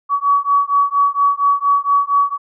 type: beating tone pair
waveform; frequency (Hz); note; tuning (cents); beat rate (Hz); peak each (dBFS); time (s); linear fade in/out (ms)
sine; 1131 / 1135.3; C#6 / C#6; +34 / +41; 4.3; -15; 0.09-2.38; 50
effects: none